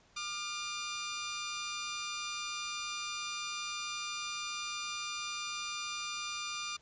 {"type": "tone pair together", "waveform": "10% pulse", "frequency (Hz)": [1199, 1406.6], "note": ["D6", "F6"], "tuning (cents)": [36, 12], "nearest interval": "minor third", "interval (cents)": 276, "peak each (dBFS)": [-29, -36], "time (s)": [0.16, 6.77], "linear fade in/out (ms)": 10, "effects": ["pink hiss -65 dBFS RMS until 6.81 s", "resampled to 16000 Hz"]}